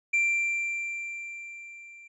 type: tone with level ramp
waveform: triangle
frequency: 2360 Hz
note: D7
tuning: 8 cents sharp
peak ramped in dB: -19 to -45 dBFS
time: 0.13-2.08 s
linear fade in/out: 10 ms
effects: resampled to 24000 Hz